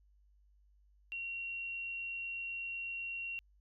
sine tone, 2744 Hz, F7, 31 cents flat, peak -38 dBFS, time 1.12-3.39 s, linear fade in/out 0 ms, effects added 50 Hz sine -64 dBFS peak until 3.6 s

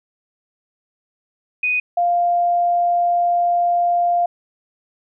sine tone pair in turn, 2489 / 698.5 Hz, D#7 / F5, 0 / 0 cents, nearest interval octave + minor seventh, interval 2200 cents, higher first, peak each -16 / -14 dBFS, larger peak second, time 1.63-1.8 / 1.97-4.26 s, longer second, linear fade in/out 5 ms, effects none

